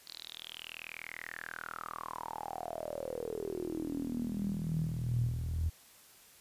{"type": "tone with band-pass filter sweep", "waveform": "sawtooth", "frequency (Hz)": 40.26, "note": "E1", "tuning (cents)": -40, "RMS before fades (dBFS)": -38, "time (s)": [0.06, 5.7], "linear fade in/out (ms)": 20, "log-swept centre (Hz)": [4400, 83], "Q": 9.4, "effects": ["white hiss -59 dBFS RMS until 6.4 s", "resampled to 32000 Hz"]}